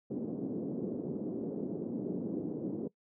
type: band-pass noise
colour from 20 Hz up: pink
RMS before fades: -37 dBFS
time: 0.1-2.88 s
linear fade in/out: 10 ms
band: 190 to 410 Hz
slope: 24 dB/octave
effects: noise-tail reverb RT60 0.1 s tail -21 dB re dry